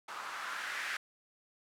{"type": "noise with low-pass filter sweep", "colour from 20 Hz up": "violet", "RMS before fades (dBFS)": -40, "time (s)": [0.08, 0.97], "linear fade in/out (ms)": 5, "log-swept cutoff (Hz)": [1100, 1800], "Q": 2.6, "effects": []}